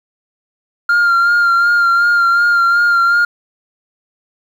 sine tone with vibrato, 1396.9 Hz, F6, in tune, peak -6 dBFS, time 0.89-3.25 s, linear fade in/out 5 ms, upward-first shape sine, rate 2.7 Hz, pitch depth 27 cents each way, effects tanh soft clip ceiling -8 dBFS + 7-bit

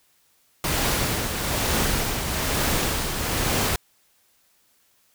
pink noise with tremolo, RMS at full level -22 dBFS, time 0.64-3.76 s, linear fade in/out 2 ms, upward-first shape triangle, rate 1.1 Hz, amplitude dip 50%, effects white hiss -63 dBFS RMS until 5.14 s

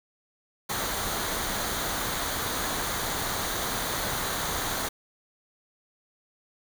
pink noise with comb filter, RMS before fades -30 dBFS, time 0.69-4.89 s, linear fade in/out 10 ms, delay 0.38 ms, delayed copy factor -0.5, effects none

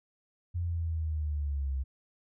sine linear sweep, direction down, 88 to 65.41 Hz, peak -29 dBFS, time 0.54-1.84 s, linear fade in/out 20 ms, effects none

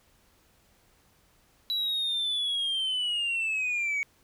sine linear sweep, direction down, 3937 to 2226 Hz, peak -24 dBFS, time 1.7-4.03 s, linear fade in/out 0 ms, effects tanh soft clip ceiling -25 dBFS + pink hiss -64 dBFS RMS until 4.23 s

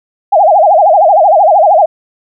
sine tone with vibrato, 714 Hz, F5, 38 cents sharp, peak -3 dBFS, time 0.32-1.86 s, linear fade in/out 10 ms, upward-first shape sine, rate 13 Hz, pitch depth 260 cents each way, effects none

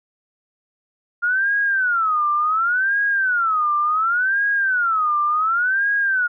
sine tone with vibrato, 1396.9 Hz, F6, in tune, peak -16 dBFS, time 1.22-6.28 s, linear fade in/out 20 ms, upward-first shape sine, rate 0.69 Hz, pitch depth 280 cents each way, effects none

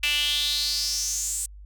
sawtooth tone with high-pass filter sweep, 293.7 Hz, D4, in tune, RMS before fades -26 dBFS, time 0.03-1.46 s, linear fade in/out 5 ms, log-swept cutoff 2600 to 8300 Hz, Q 5.7, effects added 50 Hz sine -41 dBFS peak until 1.65 s

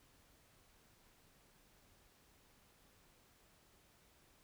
silence, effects pink hiss -69 dBFS RMS until 4.43 s

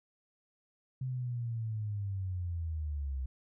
sine linear sweep, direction down, 130.81 to 64 Hz, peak -33 dBFS, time 1.01-3.26 s, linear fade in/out 5 ms, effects none

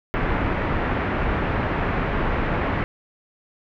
pink low-pass noise, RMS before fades -23 dBFS, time 0.14-2.84 s, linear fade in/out 0 ms, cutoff 2200 Hz, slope 24 dB/octave, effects none

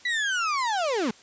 35% pulse linear sweep, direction down, 1988 to 196 Hz, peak -22 dBFS, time 0.05-1.11 s, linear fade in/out 5 ms, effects white hiss -52 dBFS RMS until 1.22 s + resampled to 16000 Hz

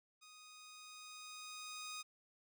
10% pulse tone with level ramp, 1244.5 Hz, D#6, in tune, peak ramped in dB -50 to -36 dBFS, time 0.21-2.03 s, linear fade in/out 20 ms, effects none

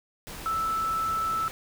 sine tone in noise, 1318 Hz, E6, 1 cent flat, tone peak -25 dBFS, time 0.46-1.48 s, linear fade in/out 0 ms, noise pink, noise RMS -40 dBFS, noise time 0.27-1.51 s, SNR +12 dB, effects none

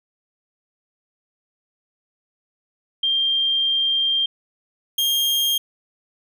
sine / 40% pulse tone pair in turn, 3185 / 3220 Hz, G7 / G7, +27 / +46 cents, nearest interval unison, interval 19 cents, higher second, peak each -17 dBFS, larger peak neither, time 3.03-4.26 / 4.98-5.58 s, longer first, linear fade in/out 5 ms, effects none

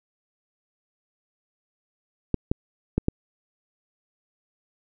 clicks, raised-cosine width 3 ms, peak -8 dBFS, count 4, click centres 2.343 / 2.515 / 2.98 / 3.084 s, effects none

